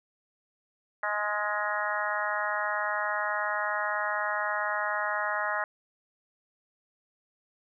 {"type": "harmonic tone with a mistuned harmonic", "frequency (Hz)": 209.2, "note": "G#3", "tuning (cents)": 13, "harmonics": [3, 4, 5, 6, 7, 8, 9], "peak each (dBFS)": [-35, -35, -35, -35, -35, -35, -35], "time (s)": [1.03, 5.64], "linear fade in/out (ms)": 2, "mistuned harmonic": 7, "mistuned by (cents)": -29, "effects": []}